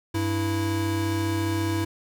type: tone pair together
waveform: square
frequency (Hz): 97.76 / 327.9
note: G2 / E4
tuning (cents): -4 / -9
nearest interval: octave + major sixth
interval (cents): 2095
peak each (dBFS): -27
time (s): 0.14-1.85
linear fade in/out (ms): 10
effects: none